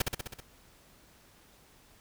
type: noise with echo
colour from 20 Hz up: pink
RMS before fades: -27 dBFS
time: 0-0.02 s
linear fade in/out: 5 ms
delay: 64 ms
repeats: 6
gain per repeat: -3 dB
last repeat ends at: 0.404 s
effects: pink hiss -60 dBFS RMS until 2 s